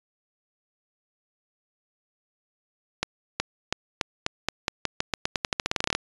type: accelerating click train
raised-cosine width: 0.2 ms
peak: -6 dBFS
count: 24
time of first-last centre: 3.03-5.95 s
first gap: 370 ms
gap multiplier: 0.88
effects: resampled to 22050 Hz